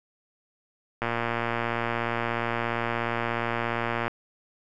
click train, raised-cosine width 0.5 ms, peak -12 dBFS, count 359, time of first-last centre 1.02-4.08 s, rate 117 Hz, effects none

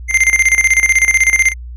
square tone with tremolo, 2094 Hz, C7, 1 cent sharp, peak -7 dBFS, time 0.08-1.54 s, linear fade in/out 50 ms, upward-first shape square, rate 16 Hz, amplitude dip 75%, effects added 60 Hz sine -26 dBFS peak until 1.76 s + low-pass 10000 Hz 12 dB/octave

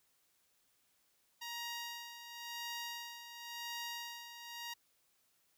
10% pulse tone with tremolo, 943 Hz, A#5, 20 cents sharp, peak -32 dBFS, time 1.41-4.74 s, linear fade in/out 10 ms, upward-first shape sine, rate 0.94 Hz, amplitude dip 65%, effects white hiss -75 dBFS RMS until 5.57 s

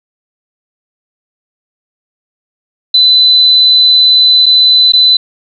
sine tone with dropouts, 4011 Hz, B7, 26 cents sharp, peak -3 dBFS, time 2.94-5.17 s, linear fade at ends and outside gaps 5 ms, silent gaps 4.459-4.463 / 4.922-4.934 s, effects none

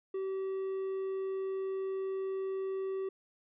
triangle tone, 383.9 Hz, G4, 36 cents flat, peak -31 dBFS, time 0.14-3.09 s, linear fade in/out 5 ms, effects resampled to 8000 Hz

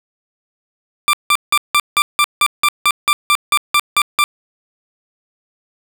20% pulse tone bursts, 1181 Hz, D6, 9 cents sharp, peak -5 dBFS, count 15, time 1.08-4.24 s, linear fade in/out 0 ms, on 52 ms, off 170 ms, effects none

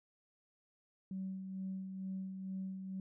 sine tone with tremolo, 190 Hz, F#3, 46 cents sharp, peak -37 dBFS, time 1.11-3 s, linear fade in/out 2 ms, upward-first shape sine, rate 2.2 Hz, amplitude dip 45%, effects tanh soft clip ceiling -33 dBFS

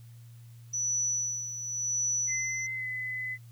sine tone with tremolo, 5930 Hz, F#8, 3 cents sharp, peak -26 dBFS, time 0.73-2.67 s, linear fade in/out 10 ms, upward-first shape sine, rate 0.92 Hz, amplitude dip 65%
sine tone with pitch glide, 2062 to 2018 Hz, C7 to B6, -26 to +37 cents, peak -32 dBFS, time 2.27-3.38 s, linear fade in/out 50 ms, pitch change -37 cents, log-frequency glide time 2.73-2.87 s
effects added 117 Hz sine -47 dBFS peak until 3.51 s + white hiss -64 dBFS RMS until 3.51 s

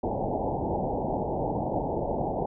white low-pass noise, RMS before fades -29 dBFS, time 0.03-2.46 s, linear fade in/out 5 ms, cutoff 890 Hz, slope 96 dB/octave, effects none

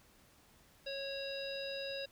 harmonic tone, 550 Hz, C#5, 14 cents flat, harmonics 1 / 3 / 5 / 7 / 9, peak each -41 / -50 / -47 / -46 / -48 dBFS, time 0.86-2.06 s, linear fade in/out 10 ms, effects pink hiss -65 dBFS RMS until 2.11 s

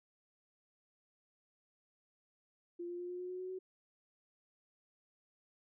sine tone with pitch steps, 347.1 / 350.7 / 354.4 / 358.1 / 361.8 / 365.6 / 369.4 / 373.3 Hz, F4 / F4 / F4 / F4 / F#4 / F#4 / F#4 / F#4, -11 / +7 / +25 / +43 / -39 / -21 / -3 / +15 cents, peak -40 dBFS, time 2.79-3.59 s, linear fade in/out 10 ms, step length 100 ms, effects none

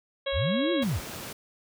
harmonic tone, 550 Hz, C#5, 14 cents flat, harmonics 1 / 2 / 3 / 4 / 5 / 6 / 7, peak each -28 / -39 / -39 / -39 / -43 / -36 / -38 dBFS, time 0.26-0.84 s, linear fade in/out 10 ms
sine linear two-way sweep, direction up then down, 40.51 to 358.1 to 40.51 Hz, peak -25 dBFS, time 0.32-1.01 s, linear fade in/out 50 ms, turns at 0.72 s
pink high-pass noise, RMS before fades -39 dBFS, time 0.82-1.33 s, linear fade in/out 5 ms, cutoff 100 Hz, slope 12 dB/octave
effects none

